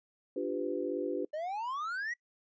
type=chord; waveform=sine; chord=G dominant seventh; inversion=second; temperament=equal with one note detuned; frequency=293.7 / 349.2 / 392 / 501.9 Hz; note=D4 / F4 / G4 / B4; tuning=0 / 0 / 0 / +28 cents; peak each=-37 dBFS; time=0.36-1.25 s; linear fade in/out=5 ms
type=exponential sweep; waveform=triangle; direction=up; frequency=590 to 1971 Hz; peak=-32 dBFS; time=1.33-2.14 s; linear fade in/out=10 ms
effects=noise-tail reverb RT60 0.1 s tail -25 dB re dry + resampled to 16000 Hz